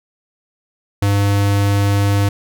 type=tone; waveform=square; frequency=100.6 Hz; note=G2; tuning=45 cents sharp; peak=-13 dBFS; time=1.02-2.29 s; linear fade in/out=5 ms; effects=none